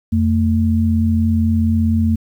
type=tone pair together; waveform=sine; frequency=87.31 / 223.9 Hz; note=F2 / A3; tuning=0 / +30 cents; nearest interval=octave + major third; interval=1630 cents; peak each=-15 dBFS; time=0.12-2.16 s; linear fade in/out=10 ms; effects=8-bit